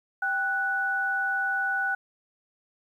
sine tone pair together, 784 / 1480 Hz, G5 / F#6, 0 / 0 cents, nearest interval major seventh, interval 1100 cents, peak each -31 / -25 dBFS, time 0.22-1.95 s, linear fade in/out 5 ms, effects 10-bit

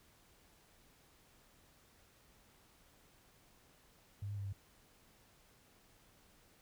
sine tone with pitch steps, 100.9 / 102.4 / 99.7 / 98.4 Hz, G#2 / G#2 / G2 / G2, -49 / -24 / +30 / +7 cents, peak -39 dBFS, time 4.22-4.528 s, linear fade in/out 5 ms, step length 77 ms, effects pink hiss -67 dBFS RMS until 6.61 s

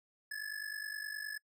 square ring-modulated tone, 1712 Hz, A6, 48 cents flat, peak -37 dBFS, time 0.31-1.38 s, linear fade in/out 2 ms, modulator 24.8 Hz, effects noise-tail reverb RT60 0.1 s tail -26 dB re dry

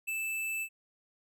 square tone with ADSR envelope, 2637 Hz, E7, in tune, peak -31 dBFS, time 0.07-0.69 s, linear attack 19 ms, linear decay 8 ms, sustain -2 dB, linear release 67 ms, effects none

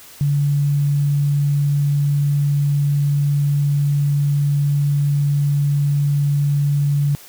sine tone, 143.5 Hz, D3, 40 cents flat, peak -14 dBFS, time 0.21-7.15 s, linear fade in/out 0 ms, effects white hiss -42 dBFS RMS until 7.28 s

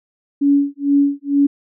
sine tone with tremolo, 282.8 Hz, C#4, 35 cents sharp, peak -9 dBFS, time 0.41-1.47 s, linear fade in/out 10 ms, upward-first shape sine, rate 2.2 Hz, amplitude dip 100%, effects none

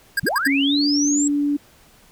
square tone bursts, 1616 Hz, G#6, 48 cents flat, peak -17 dBFS, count 4, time 0.17-0.476 s, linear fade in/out 5 ms, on 27 ms, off 66 ms
sine linear sweep, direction up, 88.5 to 7750 Hz, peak -20 dBFS, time 0.23-1.28 s, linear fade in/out 5 ms
sine tone with pitch glide, 277.2 to 289 Hz, C#4 to D4, 0 to -28 cents, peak -17 dBFS, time 0.46-1.57 s, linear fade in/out 10 ms, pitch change +72 cents, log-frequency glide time 0.63-0.76 s
effects pink hiss -52 dBFS RMS until 2.11 s

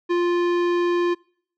sine tone with tanh clipping, 349.2 Hz, F4, in tune, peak -20 dBFS, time 0.09-1.15 s, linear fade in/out 20 ms, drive 17 dB, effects noise-tail reverb RT60 0.6 s tail -26 dB re dry

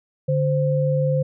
sine tone pair together, 146.08 / 520 Hz, D3 / C5, -9 / -11 cents, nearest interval octave + minor seventh, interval 2198 cents, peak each -19 / -21 dBFS, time 0.28-1.23 s, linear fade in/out 10 ms, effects none

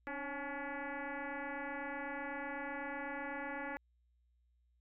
sine tone with frequency modulation, 578 Hz, D5, 28 cents flat, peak -39 dBFS, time 0.07-3.77 s, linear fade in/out 0 ms, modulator 282 Hz, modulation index 5.4, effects added 60 Hz sine -70 dBFS peak until 4.8 s

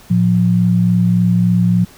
sine tone pair together, 113.9 / 177.36 Hz, A#2 / F3, -40 / +27 cents, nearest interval minor sixth, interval 767 cents, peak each -15 / -11 dBFS, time 0.1-1.85 s, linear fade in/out 10 ms, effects pink hiss -43 dBFS RMS until 1.97 s

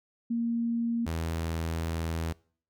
sine / sawtooth tone pair in turn, 233.1 / 81.99 Hz, A#3 / E2, 0 / -9 cents, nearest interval octave + tritone, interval 1809 cents, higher first, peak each -26 / -26 dBFS, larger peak neither, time 0.3-1.06 / 1.06-2.33 s, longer second, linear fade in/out 10 ms, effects noise-tail reverb RT60 0.5 s tail -24 dB re dry

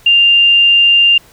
sine tone, 2794 Hz, F7, in tune, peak -5 dBFS, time 0.06-1.18 s, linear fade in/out 5 ms, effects pink hiss -44 dBFS RMS until 1.32 s

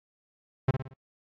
45% pulse tone with echo, 132.1 Hz, C3, 17 cents sharp, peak -19 dBFS, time 0.68-0.71 s, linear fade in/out 5 ms, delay 57 ms, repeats 4, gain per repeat -7 dB, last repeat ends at 0.938 s, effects low-pass 2000 Hz 12 dB/octave + AAC 48 kbps

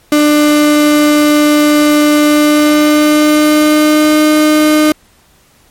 35% pulse tone with pitch glide, 297.9 to 305.4 Hz, D4 to D#4, +25 to -32 cents, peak -4 dBFS, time 0.12-4.92 s, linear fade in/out 2 ms, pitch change +43 cents, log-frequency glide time 2.23-4.22 s, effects pink hiss -48 dBFS RMS until 5.7 s + MP3 64 kbps

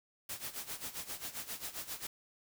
white noise with tremolo, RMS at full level -40 dBFS, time 0.29-2.07 s, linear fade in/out 5 ms, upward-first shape sine, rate 7.5 Hz, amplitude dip 80%, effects none

